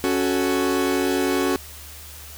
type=chord; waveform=40% pulse; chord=F# minor; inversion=second; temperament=equal; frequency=277.2 / 370 / 440 Hz; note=C#4 / F#4 / A4; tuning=0 / 0 / 0 cents; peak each=-22 / -22 / -26 dBFS; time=0.04-1.56 s; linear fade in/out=0 ms; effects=added 74 Hz sine -42 dBFS peak until 2.37 s + white hiss -41 dBFS RMS until 2.37 s